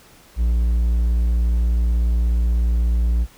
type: tone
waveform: triangle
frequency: 58.27 Hz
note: A#1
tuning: in tune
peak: -13 dBFS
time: 0.36-3.27 s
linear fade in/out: 50 ms
effects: pink hiss -49 dBFS RMS until 3.37 s